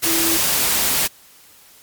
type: tone in noise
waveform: sine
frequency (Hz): 329.6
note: E4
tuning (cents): 0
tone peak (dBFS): -22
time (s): 0.05-0.38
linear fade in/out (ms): 20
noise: white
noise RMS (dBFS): -18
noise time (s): 0.02-1.08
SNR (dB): -7
effects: white hiss -48 dBFS RMS until 1.82 s + MP3 96 kbps